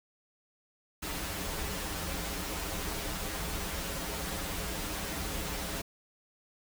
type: noise with comb filter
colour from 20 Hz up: pink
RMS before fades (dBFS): -36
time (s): 1.02-5.82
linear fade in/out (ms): 10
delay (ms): 8.3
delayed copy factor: -1
effects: none